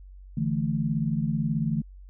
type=chord; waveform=sine; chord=D suspended second; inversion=none; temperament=just; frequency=146.83 / 165.19 / 220.2 Hz; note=D3 / E3 / A3; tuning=0 / +4 / +2 cents; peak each=-28 dBFS; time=0.37-1.82 s; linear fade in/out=5 ms; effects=added 47 Hz sine -43 dBFS peak until 2.09 s